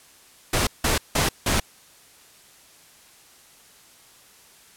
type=noise bursts; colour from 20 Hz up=pink; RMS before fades=-21 dBFS; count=4; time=0.53-1.6 s; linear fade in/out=5 ms; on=140 ms; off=170 ms; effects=white hiss -52 dBFS RMS until 4.76 s + low-pass 12000 Hz 12 dB/octave